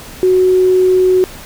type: tone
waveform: sine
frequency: 370 Hz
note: F#4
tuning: in tune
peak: -7 dBFS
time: 0.23-1.24 s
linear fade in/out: 0 ms
effects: pink hiss -33 dBFS RMS until 1.45 s